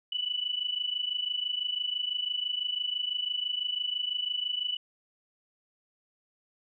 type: tone pair together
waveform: sine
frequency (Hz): 2960 / 2986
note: F#7 / F#7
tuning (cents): 0 / +15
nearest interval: unison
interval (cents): 15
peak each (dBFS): -31 / -33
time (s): 0.12-4.77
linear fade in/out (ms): 5
effects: none